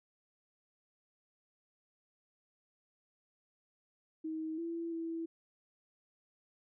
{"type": "tone with pitch steps", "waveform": "sine", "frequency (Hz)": [317, 334.7, 329.5], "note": ["D#4", "E4", "E4"], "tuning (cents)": [32, 26, -1], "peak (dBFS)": -36, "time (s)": [4.24, 5.26], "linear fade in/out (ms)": 10, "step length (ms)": 340, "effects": []}